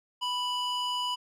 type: tone with band-pass filter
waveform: square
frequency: 987.8 Hz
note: B5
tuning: in tune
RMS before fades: -31 dBFS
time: 0.21-1.16 s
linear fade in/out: 20 ms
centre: 2700 Hz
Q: 1.2
effects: none